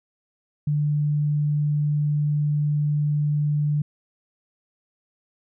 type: tone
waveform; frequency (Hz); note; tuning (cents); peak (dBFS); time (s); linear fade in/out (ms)
sine; 148.1; D3; +15; -19; 0.67-3.82; 5
effects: none